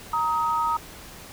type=tone pair together; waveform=sine; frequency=932.3 / 1261.3 Hz; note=A#5 / D#6; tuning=0 / +23 cents; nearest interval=perfect fourth; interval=523 cents; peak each=-24 dBFS; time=0.13-0.77 s; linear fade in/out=5 ms; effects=pink hiss -43 dBFS RMS until 1.32 s